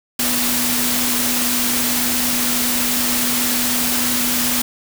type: tone in noise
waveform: sine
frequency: 244.6 Hz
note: B3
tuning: 16 cents flat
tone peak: -24 dBFS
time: 0.19-4.62 s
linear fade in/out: 5 ms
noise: white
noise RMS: -19 dBFS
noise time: 0.19-4.62 s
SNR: -8 dB
effects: none